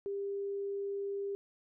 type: tone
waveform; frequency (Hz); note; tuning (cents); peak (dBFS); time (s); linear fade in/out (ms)
sine; 398.8; G4; +30; -34; 0.06-1.35; 0
effects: none